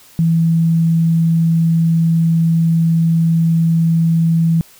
sine tone, 164.81 Hz, E3, in tune, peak -10 dBFS, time 0.19-4.61 s, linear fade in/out 0 ms, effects white hiss -45 dBFS RMS until 4.79 s

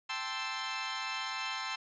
15% pulse chord, A minor seventh, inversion third, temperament equal, 784 / 880 / 1046.5 / 1318.5 Hz, G5 / A5 / C6 / E6, 0 / 0 / 0 / 0 cents, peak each -37 / -35 / -32 / -34 dBFS, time 0.09-1.76 s, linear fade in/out 10 ms, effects resampled to 16000 Hz + 10-bit

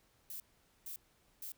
violet noise bursts, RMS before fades -45 dBFS, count 3, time 0.3-1.52 s, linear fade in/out 2 ms, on 100 ms, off 460 ms, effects pink hiss -71 dBFS RMS until 1.57 s

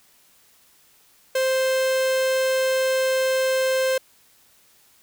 45% pulse tone, 523.3 Hz, C5, in tune, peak -19 dBFS, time 1.35-3.98 s, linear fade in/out 5 ms, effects white hiss -57 dBFS RMS until 5.02 s

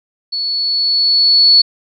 sine tone with level ramp, 4415 Hz, C#8, 8 cents flat, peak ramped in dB -17 to -4 dBFS, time 0.32-1.62 s, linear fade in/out 10 ms, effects none

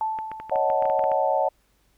sine tone with exponential decay, 877 Hz, A5, 6 cents flat, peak -21 dBFS, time 0.01-1.07 s, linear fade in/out 1 ms, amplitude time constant 230 ms
clicks, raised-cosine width 0.5 ms, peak -22 dBFS, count 12, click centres 0.188 / 0.316 / 0.4 / 0.496 / 0.558 / 0.701 / 0.824 / 0.855 / 0.899 / 0.993 / 1.04 / 1.117 s
sine chord, D# half-diminished seventh, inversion third, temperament equal, 554.4 / 622.3 / 740 / 880 Hz, C#5 / D#5 / F#5 / A5, 0 / 0 / 0 / 0 cents, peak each -25 dBFS, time 0.51-1.49 s, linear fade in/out 10 ms
effects added 50 Hz sine -66 dBFS peak until 1.97 s + pink hiss -66 dBFS RMS until 1.97 s

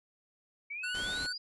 sine exponential sweep, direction up, 2231 to 4951 Hz, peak -37 dBFS, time 0.7-1.38 s, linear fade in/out 10 ms
square tone, 1480 Hz, F#6, in tune, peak -36 dBFS, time 0.83-1.33 s, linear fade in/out 10 ms
pink noise, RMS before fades -43 dBFS, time 0.94-1.27 s, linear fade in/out 10 ms
effects resampled to 24000 Hz

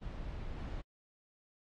brown noise with level steps, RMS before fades -42 / -40 dBFS, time 0.01-0.82 s, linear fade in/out 20 ms, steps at 0.58 s, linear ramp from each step 2 ms, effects low-pass 4000 Hz 12 dB/octave + AAC 48 kbps

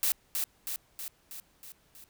blue noise with echo, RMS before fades -27 dBFS, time 0.03-0.12 s, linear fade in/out 0 ms, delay 320 ms, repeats 6, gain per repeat -4 dB, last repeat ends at 2.04 s, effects pink hiss -66 dBFS RMS until 2.09 s

